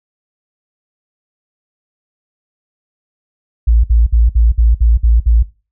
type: tone bursts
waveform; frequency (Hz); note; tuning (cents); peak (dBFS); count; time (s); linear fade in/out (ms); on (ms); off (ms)
sine; 56.7; A#1; -47; -6; 8; 3.67-5.429; 10; 170; 57
effects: noise-tail reverb RT60 0.3 s tail -17 dB re dry